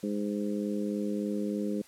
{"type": "harmonic tone", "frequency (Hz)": 103.3, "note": "G#2", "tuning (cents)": -9, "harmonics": [2, 3, 4, 5], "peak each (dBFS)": [-31, -35, -37, -39], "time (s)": [0.03, 1.82], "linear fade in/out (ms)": 5, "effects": ["white hiss -56 dBFS RMS until 1.87 s", "low-pass 11000 Hz 12 dB/octave"]}